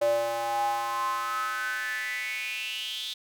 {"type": "tone with high-pass filter sweep", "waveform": "square", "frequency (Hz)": 116.54, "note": "A#2", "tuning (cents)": 0, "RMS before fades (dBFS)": -30, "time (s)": [0.01, 3.14], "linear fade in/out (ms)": 10, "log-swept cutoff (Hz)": [560, 3600], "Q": 7.9, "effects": []}